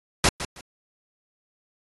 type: noise with echo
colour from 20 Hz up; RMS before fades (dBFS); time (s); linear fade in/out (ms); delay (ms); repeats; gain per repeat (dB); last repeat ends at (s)
pink; -17; 0.24-0.29; 2; 160; 2; -13; 0.61
effects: low-pass 10000 Hz 12 dB/octave + AAC 32 kbps